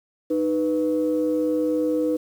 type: tone pair together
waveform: sine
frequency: 308.8 / 494 Hz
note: D#4 / B4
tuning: -13 / 0 cents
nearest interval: minor sixth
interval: 813 cents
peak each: -21 / -22 dBFS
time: 0.3-2.17 s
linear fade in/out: 10 ms
effects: tanh soft clip ceiling -13 dBFS + 8-bit